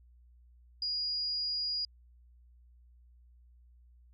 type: tone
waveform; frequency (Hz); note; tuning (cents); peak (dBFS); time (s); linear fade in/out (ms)
sine; 4875; D#8; -36; -31; 0.82-1.85; 2
effects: added 60 Hz sine -57 dBFS peak until 4.13 s